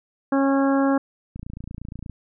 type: harmonic tone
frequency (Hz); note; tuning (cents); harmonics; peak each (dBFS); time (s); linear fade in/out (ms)
273.8; C#4; -21; 1 / 2 / 3 / 4 / 5 / 6; -18 / -24 / -28 / -30 / -32 / -34; 0.32-0.98; 5
type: click train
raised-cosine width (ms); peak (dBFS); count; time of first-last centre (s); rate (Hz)
5; -22; 22; 1.36-2.097; 28.5
effects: none